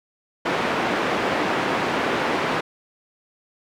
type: band-pass noise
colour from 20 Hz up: pink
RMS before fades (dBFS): -23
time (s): 0.45-2.61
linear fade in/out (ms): 10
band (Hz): 270 to 2200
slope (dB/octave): 12
effects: none